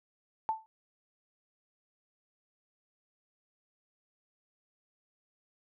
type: tone with exponential decay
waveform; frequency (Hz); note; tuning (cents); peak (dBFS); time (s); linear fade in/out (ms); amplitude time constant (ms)
sine; 882; A5; +4; -24; 0.49-0.66; 0; 36
effects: none